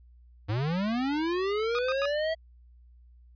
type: linear sweep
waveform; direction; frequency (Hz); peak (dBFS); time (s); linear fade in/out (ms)
square; up; 97.2 to 655; -27; 0.48-2.35; 20
type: tone bursts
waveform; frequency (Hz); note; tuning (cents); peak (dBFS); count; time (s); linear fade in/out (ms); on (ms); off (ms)
sawtooth; 1241; D#6; -5; -26; 3; 1.75-2.055; 0; 37; 97
effects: added 60 Hz sine -52 dBFS peak until 3.35 s + resampled to 11025 Hz